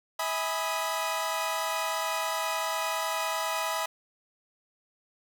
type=chord; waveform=sawtooth; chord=E major seventh; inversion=none; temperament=equal with one note detuned; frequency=647.2 / 830.6 / 987.8 / 1244.5 Hz; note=E5 / G#5 / B5 / D#6; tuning=-32 / 0 / 0 / 0 cents; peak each=-30 / -32 / -29 / -31 dBFS; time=0.19-3.86 s; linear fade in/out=5 ms; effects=none